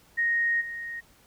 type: tone with level steps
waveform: sine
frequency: 1866 Hz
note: A#6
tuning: 1 cent sharp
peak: -22 / -33 dBFS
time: 0.17-1.01 s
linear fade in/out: 20 ms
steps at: 0.6 s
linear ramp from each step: 20 ms
effects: pink hiss -59 dBFS RMS until 1.26 s